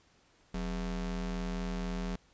square ring-modulated tone, 112.8 Hz, A2, 44 cents sharp, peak -31 dBFS, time 0.54-2.16 s, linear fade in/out 5 ms, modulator 70.8 Hz, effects pink hiss -66 dBFS RMS until 2.33 s + resampled to 16000 Hz

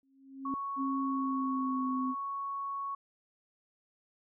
sine tone with exponential growth, 269.7 Hz, C#4, 47 cents flat, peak -31 dBFS, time 0.03-0.54 s, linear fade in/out 1 ms, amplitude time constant 110 ms
sine tone, 1110 Hz, C#6, 2 cents sharp, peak -34 dBFS, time 0.45-2.95 s, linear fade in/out 5 ms
sine tone with pitch glide, 269.6 to 258.5 Hz, C#4 to C4, -48 to -21 cents, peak -31 dBFS, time 0.76-2.15 s, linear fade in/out 50 ms, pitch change -73 cents, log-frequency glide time 1-1.86 s
effects none

